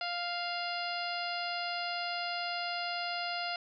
harmonic tone with a mistuned harmonic, 699 Hz, F5, 1 cent sharp, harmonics 1 / 2 / 3 / 4 / 5 / 6 / 7, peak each -37 / -40 / -43 / -41 / -48 / -43 / -42 dBFS, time 0.01-3.56 s, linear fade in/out 2 ms, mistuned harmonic 5, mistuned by -28 cents, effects none

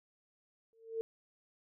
sine tone with exponential growth, 451.5 Hz, A4, 45 cents sharp, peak -30 dBFS, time 0.73-1.01 s, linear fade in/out 0 ms, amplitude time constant 60 ms, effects none

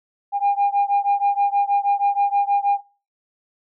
sine beating tone pair, 804 / 810.3 Hz, G5 / G#5, +44 / -43 cents, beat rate 6.3 Hz, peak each -18 dBFS, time 0.32-2.81 s, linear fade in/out 50 ms, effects noise-tail reverb RT60 0.4 s tail -22 dB re dry + tanh soft clip ceiling -12 dBFS

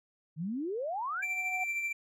sine exponential sweep, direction up, 146.83 to 1774 Hz, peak -32 dBFS, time 0.36-1.25 s, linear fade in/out 50 ms
sine tone with exponential growth, 740 Hz, F#5, in tune, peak -33 dBFS, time 0.76-1.64 s, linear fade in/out 5 ms, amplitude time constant 190 ms
triangle tone with tremolo, 2349 Hz, D7, in tune, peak -28 dBFS, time 1.22-1.93 s, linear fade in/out 10 ms, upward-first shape sine, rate 13 Hz, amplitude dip 40%
effects none

